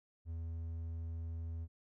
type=tone; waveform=triangle; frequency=82.41 Hz; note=E2; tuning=in tune; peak=-37 dBFS; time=0.25-1.68 s; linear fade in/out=50 ms; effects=none